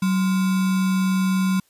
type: tone with sample-and-hold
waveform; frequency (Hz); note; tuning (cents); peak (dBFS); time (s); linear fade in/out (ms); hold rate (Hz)
sine; 188.1; F#3; +29; -17; 0.02-1.6; 5; 1225
effects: white hiss -62 dBFS RMS until 1.69 s + resampled to 32000 Hz